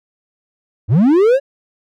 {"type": "linear sweep", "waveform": "triangle", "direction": "up", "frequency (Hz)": [86.3, 569], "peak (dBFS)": -6, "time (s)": [0.88, 1.4], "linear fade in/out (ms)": 50, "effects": []}